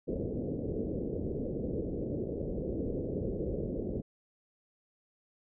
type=low-pass noise; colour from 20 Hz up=white; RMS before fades=-35 dBFS; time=0.07-4.02 s; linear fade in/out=20 ms; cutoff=510 Hz; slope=48 dB/octave; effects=none

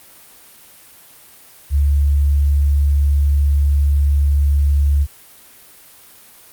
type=tone; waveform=sine; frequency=71.4 Hz; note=D2; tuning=48 cents flat; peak=-11 dBFS; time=1.7-5.07 s; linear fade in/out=50 ms; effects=white hiss -44 dBFS RMS until 6.52 s + Opus 32 kbps

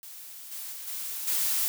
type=noise with level steps; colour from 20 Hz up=blue; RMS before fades=-44 / -38 / -40 / -35 / -27 dBFS; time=0.03-1.68 s; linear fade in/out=0 ms; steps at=0.51 / 0.72 / 0.87 / 1.27 s; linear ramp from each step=10 ms; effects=none

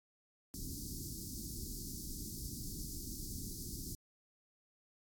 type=band-stop noise; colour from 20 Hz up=pink; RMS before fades=-44 dBFS; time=0.54-3.95 s; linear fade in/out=0 ms; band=340 to 4700 Hz; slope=48 dB/octave; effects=AAC 64 kbps

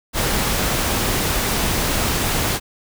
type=noise; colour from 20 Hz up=pink; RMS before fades=-20 dBFS; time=0.13-2.6 s; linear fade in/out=50 ms; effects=none

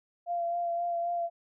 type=tone with vibrato; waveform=sine; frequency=689 Hz; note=F5; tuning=24 cents flat; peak=-28 dBFS; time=0.26-1.3 s; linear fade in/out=50 ms; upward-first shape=sine; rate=3.8 Hz; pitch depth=19 cents each way; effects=none

